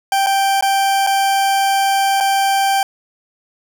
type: tone with dropouts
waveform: 40% pulse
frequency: 784 Hz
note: G5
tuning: in tune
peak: -12 dBFS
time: 0.12-2.83 s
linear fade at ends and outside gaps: 2 ms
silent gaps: 0.263-0.268 / 0.61-0.624 / 1.066-1.071 / 2.203-2.207 s
effects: none